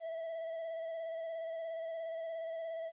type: tone with vibrato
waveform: triangle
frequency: 656 Hz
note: E5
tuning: 9 cents flat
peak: -36 dBFS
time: 0-2.92 s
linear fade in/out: 50 ms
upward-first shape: square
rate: 17 Hz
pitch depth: 21 cents each way
effects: resampled to 8000 Hz + 13-bit